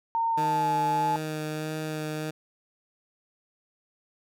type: tone with pitch glide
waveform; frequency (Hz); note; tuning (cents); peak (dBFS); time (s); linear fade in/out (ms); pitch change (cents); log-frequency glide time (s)
sine; 915 to 858.7; A#5 to A5; -32 to -42; -23; 0.15-1.16; 0; -110; 0.3-0.65
type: tone with vibrato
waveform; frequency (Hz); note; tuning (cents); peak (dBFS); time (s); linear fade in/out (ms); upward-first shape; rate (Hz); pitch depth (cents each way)
15% pulse; 155; D#3; -6; -24; 0.37-2.31; 10; sine; 1.6; 13
effects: none